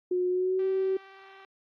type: tone with pitch glide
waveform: sine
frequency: 361.8 to 380.9 Hz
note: F#4 to G4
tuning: -39 to -50 cents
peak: -24 dBFS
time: 0.11-0.97 s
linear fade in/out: 5 ms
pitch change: +89 cents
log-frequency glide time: 0.29-0.67 s
type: tone with vibrato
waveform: 5% pulse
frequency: 388.3 Hz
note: G4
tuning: 16 cents flat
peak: -34 dBFS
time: 0.59-1.45 s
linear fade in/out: 2 ms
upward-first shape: sine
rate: 19 Hz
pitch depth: 11 cents each way
effects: low-pass 2000 Hz 12 dB/octave + AAC 48 kbps